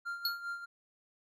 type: tone with tremolo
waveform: triangle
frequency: 1393 Hz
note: F6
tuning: 5 cents flat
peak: -33 dBFS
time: 0.05-0.66 s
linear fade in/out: 20 ms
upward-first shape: sine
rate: 5 Hz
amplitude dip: 65%
type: tone with exponential decay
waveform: square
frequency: 4340 Hz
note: C#8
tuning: 37 cents flat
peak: -27 dBFS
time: 0.25-0.41 s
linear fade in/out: 2 ms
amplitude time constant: 33 ms
effects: none